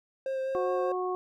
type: tone with vibrato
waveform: triangle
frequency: 530 Hz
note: C5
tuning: 22 cents sharp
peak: -27 dBFS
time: 0.26-0.92 s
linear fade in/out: 2 ms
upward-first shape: sine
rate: 4.9 Hz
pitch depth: 13 cents each way
type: harmonic tone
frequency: 366.1 Hz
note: F#4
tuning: 18 cents flat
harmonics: 1 / 2 / 3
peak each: -30 / -35 / -35 dBFS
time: 0.55-1.15 s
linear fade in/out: 0 ms
effects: none